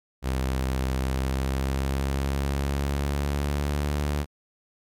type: tone with pitch glide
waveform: sawtooth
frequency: 65.41 to 73 Hz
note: C2 to D2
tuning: 0 to -10 cents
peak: -20 dBFS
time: 0.22-4.26 s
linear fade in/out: 50 ms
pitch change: +190 cents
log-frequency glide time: 0.97-3.95 s
effects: MP3 96 kbps